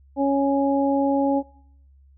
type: harmonic tone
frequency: 277.2 Hz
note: C#4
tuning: in tune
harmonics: 1 / 2 / 3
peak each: -20 / -23 / -25 dBFS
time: 0.16-1.43 s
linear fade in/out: 50 ms
effects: noise-tail reverb RT60 0.7 s tail -22 dB re dry + added 68 Hz sine -50 dBFS peak until 2.17 s